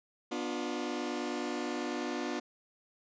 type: chord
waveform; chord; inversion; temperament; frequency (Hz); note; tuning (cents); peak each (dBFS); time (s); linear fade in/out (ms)
sawtooth; B diminished; none; just; 246.9 / 296.3 / 355.6; B3 / D4 / F4; 0 / +15 / +31; -34; 0.31-2.4; 10
effects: resampled to 16000 Hz